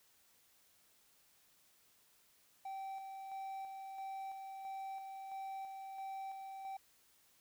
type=tone with tremolo; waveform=triangle; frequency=775 Hz; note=G5; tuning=20 cents flat; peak=-40 dBFS; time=2.65-6.77 s; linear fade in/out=5 ms; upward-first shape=square; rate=1.5 Hz; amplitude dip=35%; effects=white hiss -70 dBFS RMS until 7.4 s